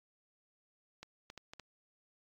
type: clicks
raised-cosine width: 0.2 ms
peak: -30 dBFS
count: 5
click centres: 1.03 / 1.301 / 1.377 / 1.535 / 1.597 s
effects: AAC 48 kbps